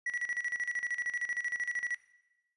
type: tone with tremolo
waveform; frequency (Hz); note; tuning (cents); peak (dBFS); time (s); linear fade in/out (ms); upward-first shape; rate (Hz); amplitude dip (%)
triangle; 1939; B6; -32; -29; 0.06-1.95; 5; square; 13; 80
effects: noise-tail reverb RT60 1.0 s tail -17 dB re dry + resampled to 24000 Hz